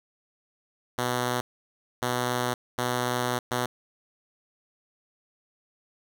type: tone bursts at uneven times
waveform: 5% pulse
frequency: 123.47 Hz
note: B2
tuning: in tune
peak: -14 dBFS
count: 4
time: 0.98-1.41 / 2.02-2.54 / 2.78-3.39 / 3.51-3.66 s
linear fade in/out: 5 ms
effects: none